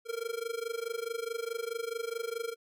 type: tone with amplitude modulation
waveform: square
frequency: 461.6 Hz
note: A#4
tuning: 17 cents flat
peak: -31 dBFS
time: 0.05-2.56 s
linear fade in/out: 50 ms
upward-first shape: sine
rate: 24.7 Hz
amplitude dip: 90%
effects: none